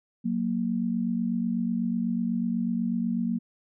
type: tone pair together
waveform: sine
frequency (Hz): 185 / 233.1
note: F#3 / A#3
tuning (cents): 0 / 0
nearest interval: major third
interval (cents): 400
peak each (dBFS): -29 / -26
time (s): 0.24-3.39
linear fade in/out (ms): 20
effects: none